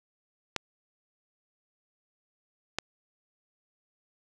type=clicks; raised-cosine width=0.2 ms; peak=-11 dBFS; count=2; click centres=0.563 / 2.786 s; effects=none